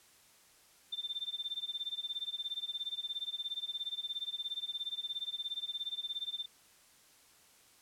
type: tone with tremolo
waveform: sine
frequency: 3574 Hz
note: A7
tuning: 26 cents sharp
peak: -33 dBFS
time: 0.92-6.46 s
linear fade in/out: 10 ms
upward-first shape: sine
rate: 17 Hz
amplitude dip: 95%
effects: white hiss -63 dBFS RMS until 7.81 s + low-pass 12000 Hz 12 dB/octave